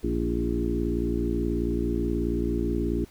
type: harmonic tone with a mistuned harmonic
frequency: 58.5 Hz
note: A#1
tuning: 7 cents sharp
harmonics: 1 / 2 / 3 / 4 / 5 / 6 / 7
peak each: -29 / -35 / -35 / -31 / -31 / -30 / -34 dBFS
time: 0.03-3.05 s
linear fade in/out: 10 ms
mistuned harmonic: 6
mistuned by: -31 cents
effects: pink hiss -55 dBFS RMS until 3.1 s